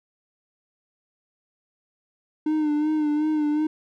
triangle tone with vibrato, 303.3 Hz, D#4, 44 cents flat, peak -18 dBFS, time 2.46-3.67 s, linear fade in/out 5 ms, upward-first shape sine, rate 2.7 Hz, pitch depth 42 cents each way, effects none

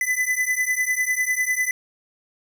square beating tone pair, 2000 / 2010 Hz, B6 / B6, +21 / +30 cents, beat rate 10 Hz, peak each -24 dBFS, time 0.01-1.71 s, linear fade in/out 2 ms, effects none

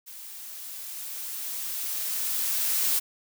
blue noise with level ramp, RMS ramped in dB -43 to -24 dBFS, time 0.06-3 s, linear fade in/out 20 ms, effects none

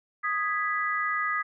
sine chord, G# minor, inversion second, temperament equal, 1244.5 / 1661.2 / 1975.5 Hz, D#6 / G#6 / B6, 0 / 0 / 0 cents, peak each -28 / -32 / -30 dBFS, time 0.23-1.43 s, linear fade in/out 20 ms, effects none

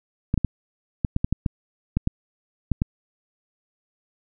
clicks, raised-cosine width 5 ms, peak -8 dBFS, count 12, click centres 0.341 / 0.377 / 0.447 / 1.048 / 1.164 / 1.245 / 1.326 / 1.462 / 1.97 / 2.074 / 2.717 / 2.819 s, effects none

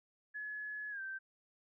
sine tone with pitch glide, 1700 to 1558.9 Hz, G#6 to G6, +40 to -10 cents, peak -40 dBFS, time 0.34-1.19 s, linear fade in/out 20 ms, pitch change -150 cents, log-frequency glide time 0.9-1.01 s, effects none

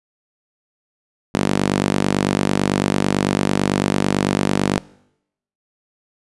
sawtooth tone with high-pass filter, 49 Hz, G1, in tune, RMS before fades -19 dBFS, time 1.34-4.78 s, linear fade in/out 0 ms, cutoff 210 Hz, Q 1.4, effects noise-tail reverb RT60 0.8 s tail -22 dB re dry + resampled to 24000 Hz

